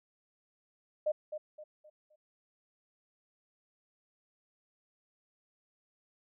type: tone with echo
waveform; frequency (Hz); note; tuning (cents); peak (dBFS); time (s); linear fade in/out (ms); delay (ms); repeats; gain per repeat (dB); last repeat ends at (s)
sine; 609; D#5; -37; -27; 1.06-1.12; 10; 260; 4; -9; 2.16
effects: none

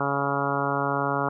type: harmonic tone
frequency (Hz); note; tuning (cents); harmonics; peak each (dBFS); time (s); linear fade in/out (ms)
140.2; C#3; +20; 1 / 2 / 3 / 4 / 5 / 6 / 7 / 8 / 9 / 10; -32 / -32 / -32 / -32 / -32 / -32 / -32 / -32 / -32 / -32; 0-1.29; 5
effects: none

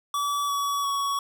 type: tone with pitch steps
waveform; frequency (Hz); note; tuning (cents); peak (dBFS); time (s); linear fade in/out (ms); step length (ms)
square; 1148 / 1134.2 / 1120.5; D6 / C#6 / C#6; -40 / +39 / +18; -25; 0.14-1.19; 2; 350
effects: none

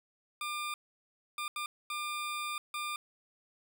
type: tone bursts at uneven times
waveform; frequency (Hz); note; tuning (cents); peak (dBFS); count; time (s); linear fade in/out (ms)
20% pulse; 1200; D6; +37; -30; 5; 0.41-0.74 / 1.38-1.48 / 1.56-1.66 / 1.9-2.58 / 2.74-2.96; 2
effects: none

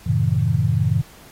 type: chord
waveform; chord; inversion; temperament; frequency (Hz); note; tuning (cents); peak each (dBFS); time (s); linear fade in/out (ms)
sine; F# diminished seventh; none; just; 92.5 / 111 / 133.2 / 159.84; F#2 / A2 / C3 / Eb3; 0 / +16 / +31 / +47; -23 / -20 / -21 / -22; 0.06-1.02; 10
effects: pink hiss -47 dBFS RMS until 1.31 s + AAC 48 kbps

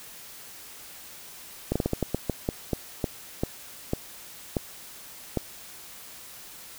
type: slowing click train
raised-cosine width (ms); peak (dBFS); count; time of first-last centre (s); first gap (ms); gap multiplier
2; -11; 15; 1.72-5.373; 36; 1.27
effects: white hiss -45 dBFS RMS until 6.78 s

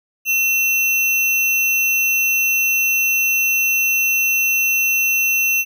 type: tone with sample-and-hold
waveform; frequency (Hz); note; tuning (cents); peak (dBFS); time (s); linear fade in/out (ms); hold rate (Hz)
sine; 2700; E7; +41; -14; 0.25-5.65; 50; 8820
effects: none

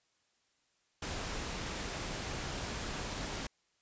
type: noise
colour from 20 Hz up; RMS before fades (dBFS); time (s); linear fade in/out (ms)
pink; -39; 1.02-3.47; 5
effects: white hiss -75 dBFS RMS until 3.81 s + resampled to 16000 Hz

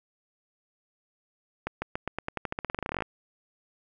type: accelerating click train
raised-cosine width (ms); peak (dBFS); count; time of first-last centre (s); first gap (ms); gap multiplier
0.5; -15; 23; 1.67-3.022; 150; 0.9
effects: none

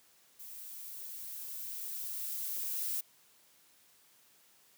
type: noise with level ramp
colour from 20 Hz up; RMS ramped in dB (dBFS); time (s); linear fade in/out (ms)
violet; -48 to -35; 0.39-3.01; 10
effects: white hiss -65 dBFS RMS until 4.77 s + high-pass 100 Hz 12 dB/octave

